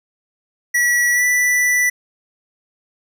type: tone with pitch glide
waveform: square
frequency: 1937 to 1974.3 Hz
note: B6 to B6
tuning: -34 to -1 cents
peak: -14 dBFS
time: 0.74-1.9 s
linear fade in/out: 10 ms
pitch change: +33 cents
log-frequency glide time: 1.12-1.24 s
effects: none